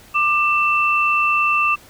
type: tone pair together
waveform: sine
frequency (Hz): 1188.7 / 2671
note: D6 / E7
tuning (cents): +21 / +22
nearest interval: octave + major second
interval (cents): 1401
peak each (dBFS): -17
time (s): 0.14-1.76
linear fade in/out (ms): 20
effects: pink hiss -46 dBFS RMS until 1.89 s